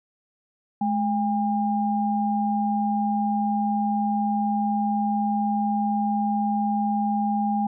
sine tone pair together, 212.1 / 806 Hz, G#3 / G5, +37 / +48 cents, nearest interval octave + major seventh, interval 2311 cents, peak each -23 / -24 dBFS, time 0.81-7.67 s, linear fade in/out 5 ms, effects none

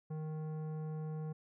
sine tone with tanh clipping, 155.56 Hz, D#3, in tune, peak -40 dBFS, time 0.1-1.33 s, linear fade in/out 10 ms, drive 13 dB, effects none

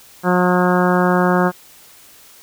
harmonic tone, 180 Hz, F#3, 47 cents flat, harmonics 1 / 2 / 3 / 4 / 5 / 6 / 7 / 8 / 9, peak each -16 / -19 / -21 / -22 / -23 / -24 / -24 / -25 / -26 dBFS, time 0.23-1.52 s, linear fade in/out 50 ms, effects white hiss -45 dBFS RMS until 2.42 s

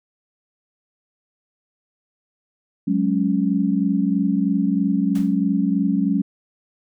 sine chord, F# suspended second, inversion none, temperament just, 185 / 208.1 / 277.5 Hz, F#3 / G#3 / C#4, 0 / +4 / +2 cents, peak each -21 dBFS, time 2.87-6.22 s, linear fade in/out 10 ms
pink noise with exponential decay, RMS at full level -36 dBFS, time 5.15-5.41 s, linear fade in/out 5 ms, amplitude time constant 55 ms
effects none

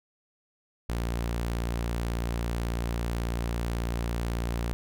sawtooth tone, 58.2 Hz, A#1, 2 cents flat, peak -24 dBFS, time 0.89-4.73 s, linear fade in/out 0 ms, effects none

